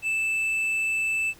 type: tone with tanh clipping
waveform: sine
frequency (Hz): 2637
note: E7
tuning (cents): 0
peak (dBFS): -24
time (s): 0.02-1.34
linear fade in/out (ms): 50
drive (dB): 5
effects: pink hiss -52 dBFS RMS until 1.39 s